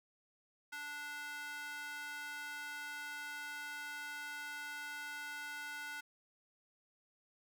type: tone with high-pass filter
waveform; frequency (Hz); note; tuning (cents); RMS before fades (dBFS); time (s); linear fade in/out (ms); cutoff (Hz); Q
square; 293.3; D4; -2; -45; 0.72-6.01; 10; 1400; 2.5
effects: none